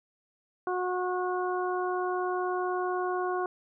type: harmonic tone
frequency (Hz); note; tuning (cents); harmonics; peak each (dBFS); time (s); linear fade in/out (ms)
364.1; F#4; -28; 1 / 2 / 3 / 4; -30 / -33 / -34 / -39; 0.67-3.46; 2
effects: none